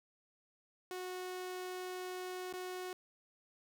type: tone with dropouts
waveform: sawtooth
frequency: 366.5 Hz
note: F#4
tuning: 16 cents flat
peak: -37 dBFS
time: 0.91-2.93 s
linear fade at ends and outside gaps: 1 ms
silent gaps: 2.527-2.537 s
effects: none